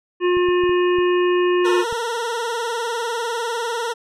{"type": "harmonic tone", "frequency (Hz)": 357.3, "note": "F4", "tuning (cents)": 40, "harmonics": [1, 3, 5, 7, 8], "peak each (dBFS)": [-15, -25, -29, -32, -33], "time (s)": [0.2, 1.85], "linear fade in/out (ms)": 50}
{"type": "clicks", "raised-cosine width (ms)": 5, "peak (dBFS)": -24, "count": 6, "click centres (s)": [0.37, 0.487, 0.637, 0.694, 0.986, 1.926]}
{"type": "tone with vibrato", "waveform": "20% pulse", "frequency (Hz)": 466.2, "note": "A#4", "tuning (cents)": 0, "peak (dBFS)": -17, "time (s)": [1.64, 3.94], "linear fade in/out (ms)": 20, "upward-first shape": "triangle", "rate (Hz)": 20, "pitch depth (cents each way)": 95}
{"effects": ["low-pass 9000 Hz 12 dB/octave"]}